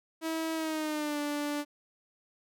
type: tone with pitch glide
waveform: sawtooth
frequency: 322.9 to 292.7 Hz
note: E4 to D4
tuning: -36 to -6 cents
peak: -27 dBFS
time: 0.21-1.65 s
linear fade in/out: 50 ms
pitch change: -170 cents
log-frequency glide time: 0.54-1.19 s
effects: none